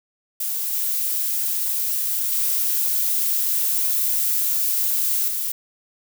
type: noise with level steps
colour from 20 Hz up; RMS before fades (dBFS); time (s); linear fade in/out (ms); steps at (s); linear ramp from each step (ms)
violet; -25 / -23 / -21 / -25; 0.4-5.52; 5; 0.73 / 2.32 / 5.28; 5
effects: none